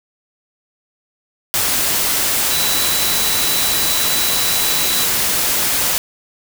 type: tone in noise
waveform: sine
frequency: 3951 Hz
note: B7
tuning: in tune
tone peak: -22 dBFS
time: 2.51-5.05 s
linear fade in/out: 0 ms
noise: white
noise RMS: -17 dBFS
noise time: 1.54-5.98 s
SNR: -8 dB
effects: none